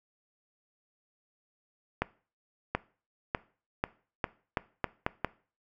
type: accelerating click train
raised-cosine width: 0.5 ms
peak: -12 dBFS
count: 9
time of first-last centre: 2.02-5.247 s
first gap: 730 ms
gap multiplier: 0.82
effects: noise-tail reverb RT60 0.4 s tail -20 dB re dry